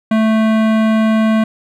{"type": "tone with hard clipping", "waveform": "sine", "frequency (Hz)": 220, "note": "A3", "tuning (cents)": 0, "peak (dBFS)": -12, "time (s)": [0.11, 1.44], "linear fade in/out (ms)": 5, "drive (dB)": 18, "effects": []}